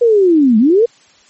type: linear two-way sweep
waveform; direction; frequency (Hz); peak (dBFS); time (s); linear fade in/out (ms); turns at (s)
sine; down then up; 488.8 to 207.7 to 488.8; -6; 0.01-0.86; 10; 0.58
effects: white hiss -48 dBFS RMS until 1.29 s + MP3 32 kbps